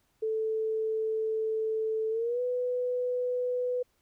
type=tone with pitch glide; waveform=sine; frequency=439.7 to 496.4 Hz; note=A4 to B4; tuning=-1 to +9 cents; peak=-27 dBFS; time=0.22-3.83 s; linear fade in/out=10 ms; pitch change=+210 cents; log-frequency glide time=2.1-2.41 s; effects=pink hiss -72 dBFS RMS until 4.01 s

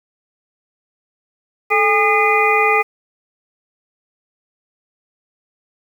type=harmonic tone with a mistuned harmonic; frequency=407.6 Hz; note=G#4; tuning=32 cents flat; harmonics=1 / 2 / 3 / 5 / 6; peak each=-18 / -18 / -18 / -18 / -18 dBFS; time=1.7-2.83 s; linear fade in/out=20 ms; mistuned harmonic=1; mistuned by=+110 cents; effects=7-bit

